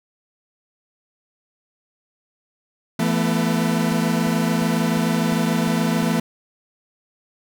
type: chord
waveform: 40% pulse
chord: E suspended fourth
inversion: none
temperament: equal with one note detuned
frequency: 167.6 / 220 / 246.9 Hz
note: E3 / A3 / B3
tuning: +29 / 0 / 0 cents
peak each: -21 / -21 / -23 dBFS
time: 2.99-6.2 s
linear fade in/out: 5 ms
type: click train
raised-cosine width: 3 ms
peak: -26 dBFS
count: 7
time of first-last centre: 3.92-6.025 s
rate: 2.85 Hz
effects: none